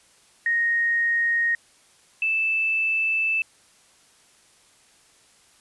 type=tone pair in turn; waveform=sine; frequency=1864.7 / 2637 Hz; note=A#6 / E7; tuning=0 / 0 cents; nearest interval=tritone; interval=600 cents; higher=second; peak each=-19 / -20 dBFS; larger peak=first; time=0.46-1.55 / 2.22-3.42 s; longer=second; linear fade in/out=2 ms; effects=white hiss -57 dBFS RMS until 5.6 s + resampled to 24000 Hz